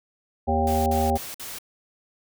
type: harmonic tone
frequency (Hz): 79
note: D#2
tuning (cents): +27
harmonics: 1 / 3 / 5 / 7 / 9 / 10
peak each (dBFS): -25 / -27 / -29 / -28 / -30 / -24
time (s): 0.47-1.18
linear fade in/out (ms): 20
type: noise bursts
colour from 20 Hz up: white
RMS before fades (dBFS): -36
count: 4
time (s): 0.67-1.586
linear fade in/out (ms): 2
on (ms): 190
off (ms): 52
effects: none